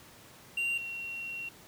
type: tone pair in turn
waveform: triangle / sine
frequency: 2765 / 2740 Hz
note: F7 / F7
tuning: -18 / -34 cents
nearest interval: unison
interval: 16 cents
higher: first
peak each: -27 / -36 dBFS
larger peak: first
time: 0.57-0.78 / 0.78-1.49 s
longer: second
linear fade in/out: 5 ms
effects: pink hiss -54 dBFS RMS until 1.67 s + high-pass 80 Hz 12 dB/octave